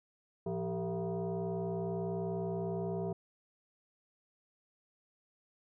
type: tone with frequency modulation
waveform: sine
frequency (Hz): 109.9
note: A2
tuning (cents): -2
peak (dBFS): -33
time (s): 0.46-3.13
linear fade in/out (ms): 5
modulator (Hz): 281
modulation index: 1.9
effects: none